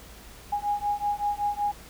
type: beating tone pair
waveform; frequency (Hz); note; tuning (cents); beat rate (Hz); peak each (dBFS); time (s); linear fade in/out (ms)
sine; 820 / 825.3; G#5 / G#5; -22 / -11; 5.3; -28; 0.52-1.72; 10
effects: added 55 Hz sine -49 dBFS peak until 1.89 s + pink hiss -48 dBFS RMS until 1.89 s